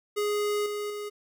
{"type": "tone with level steps", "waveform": "square", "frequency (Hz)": 415.3, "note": "G#4", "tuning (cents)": 0, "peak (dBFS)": [-26, -31, -34], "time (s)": [0.16, 1.1], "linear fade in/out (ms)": 20, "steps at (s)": [0.66, 0.9], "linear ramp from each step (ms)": 2, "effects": []}